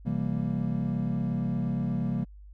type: chord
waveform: triangle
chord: C dominant seventh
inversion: none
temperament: equal with one note detuned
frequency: 130.81 / 167.6 / 196 / 233.1 Hz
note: C3 / E3 / G3 / Bb3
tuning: 0 / +29 / 0 / 0 cents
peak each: -30 dBFS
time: 0.05-2.25 s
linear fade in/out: 20 ms
effects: added 50 Hz sine -45 dBFS peak until 2.53 s